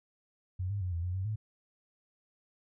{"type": "tone with pitch steps", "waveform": "sine", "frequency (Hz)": [91.9, 101.1, 91, 84.4, 90.1, 94.7, 107.8], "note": ["F#2", "G#2", "F#2", "E2", "F#2", "F#2", "A2"], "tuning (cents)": [-11, -46, -28, 41, -45, 41, -35], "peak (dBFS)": -31, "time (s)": [0.59, 1.36], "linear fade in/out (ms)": 10, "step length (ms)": 110, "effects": []}